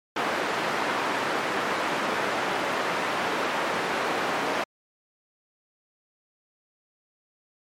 white band-pass noise, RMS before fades -27 dBFS, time 0.16-4.64 s, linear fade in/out 5 ms, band 240 to 1500 Hz, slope 12 dB/octave, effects MP3 64 kbps

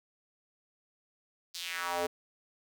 square tone with high-pass filter sweep, 87.31 Hz, F2, in tune, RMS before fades -35 dBFS, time 1.54-2.07 s, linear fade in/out 10 ms, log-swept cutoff 4800 to 430 Hz, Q 2.4, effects none

